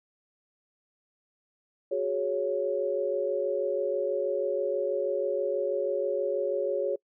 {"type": "chord", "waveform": "sine", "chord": "F# suspended second", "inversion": "none", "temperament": "just", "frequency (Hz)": [370, 416.2, 555], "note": ["F#4", "G#4", "C#5"], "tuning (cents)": [0, 4, 2], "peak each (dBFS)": [-32, -31, -28], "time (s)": [1.91, 6.96], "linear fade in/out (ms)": 10, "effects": ["noise-tail reverb RT60 0.1 s tail -25 dB re dry"]}